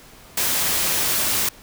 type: noise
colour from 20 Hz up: white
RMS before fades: -21 dBFS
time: 0.37-1.49 s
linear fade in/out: 5 ms
effects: pink hiss -46 dBFS RMS until 1.62 s